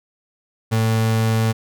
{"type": "tone", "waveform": "35% pulse", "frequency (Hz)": 111.8, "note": "A2", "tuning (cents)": 28, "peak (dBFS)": -14, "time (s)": [0.71, 1.53], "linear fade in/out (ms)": 20, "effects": []}